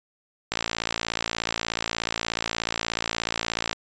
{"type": "click train", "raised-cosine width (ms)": 0.2, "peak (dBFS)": -7, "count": 183, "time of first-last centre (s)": [0.52, 3.73], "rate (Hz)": 56.7, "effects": ["resampled to 16000 Hz"]}